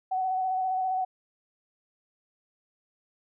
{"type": "tone with vibrato", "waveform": "sine", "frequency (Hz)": 750, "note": "F#5", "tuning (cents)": 23, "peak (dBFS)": -25, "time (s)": [0.11, 1.05], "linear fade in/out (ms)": 10, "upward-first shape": "square", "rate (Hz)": 15, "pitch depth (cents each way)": 19, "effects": []}